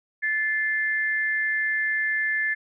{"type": "tone pair together", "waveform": "sine", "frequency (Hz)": [1744, 2093], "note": ["A6", "C7"], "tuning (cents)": [-16, 0], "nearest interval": "minor third", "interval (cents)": 316, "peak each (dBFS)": [-23, -28], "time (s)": [0.22, 2.55], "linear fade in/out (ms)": 20, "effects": []}